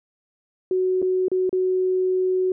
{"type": "tone with dropouts", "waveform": "sine", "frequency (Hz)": 371, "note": "F#4", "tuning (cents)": 5, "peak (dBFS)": -18, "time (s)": [0.71, 2.52], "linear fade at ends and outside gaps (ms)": 2, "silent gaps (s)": [[1.018, 1.025], [1.283, 1.316], [1.494, 1.528]], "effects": []}